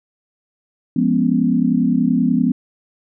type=chord; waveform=sine; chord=C# dominant seventh; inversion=first; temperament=equal; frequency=174.61 / 207.7 / 246.9 / 277.2 Hz; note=E#3 / G#3 / B3 / C#4; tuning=0 / 0 / 0 / 0 cents; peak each=-20 / -20 / -16 / -21 dBFS; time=0.96-2.52 s; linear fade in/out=5 ms; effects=none